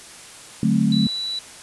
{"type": "chord", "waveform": "sine", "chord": "D dominant seventh", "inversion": "none", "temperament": "equal with one note detuned", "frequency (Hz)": [146.83, 185, 217.1, 261.6], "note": ["D3", "F#3", "A3", "C4"], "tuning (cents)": [0, 0, -23, 0], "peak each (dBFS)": [-23, -21, -18, -24], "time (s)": [0.63, 1.07], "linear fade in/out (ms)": 2}
{"type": "tone", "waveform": "sine", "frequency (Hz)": 3948, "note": "B7", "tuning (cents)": -1, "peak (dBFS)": -24, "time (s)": [0.92, 1.39], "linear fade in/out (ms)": 2}
{"effects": ["white hiss -41 dBFS RMS until 1.62 s", "resampled to 24000 Hz"]}